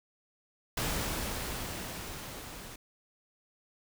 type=noise with level ramp; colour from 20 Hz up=pink; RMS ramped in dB=-32 to -46 dBFS; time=0.77-2.76 s; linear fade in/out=5 ms; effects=none